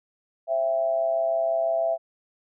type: tone with amplitude modulation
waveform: sine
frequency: 664 Hz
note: E5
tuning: 12 cents sharp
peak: -18 dBFS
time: 0.47-1.98 s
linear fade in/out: 50 ms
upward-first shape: sine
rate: 126 Hz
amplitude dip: 65%
effects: none